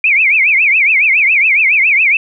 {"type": "tone with vibrato", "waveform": "sine", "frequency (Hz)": 2350, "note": "D7", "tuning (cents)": 1, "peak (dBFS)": -7, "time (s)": [0.04, 2.17], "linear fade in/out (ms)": 2, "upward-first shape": "triangle", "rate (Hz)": 7.2, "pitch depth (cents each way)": 240, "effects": []}